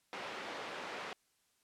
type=band-pass noise; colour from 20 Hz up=pink; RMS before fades=-44 dBFS; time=0.13-1.13 s; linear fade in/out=0 ms; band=430 to 3000 Hz; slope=12 dB/octave; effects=white hiss -75 dBFS RMS until 1.63 s + low-pass 11000 Hz 12 dB/octave